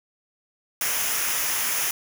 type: noise with comb filter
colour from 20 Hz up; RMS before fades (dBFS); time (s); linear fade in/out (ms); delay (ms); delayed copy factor
white; -25; 0.81-1.91; 2; 0.24; -0.6
effects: none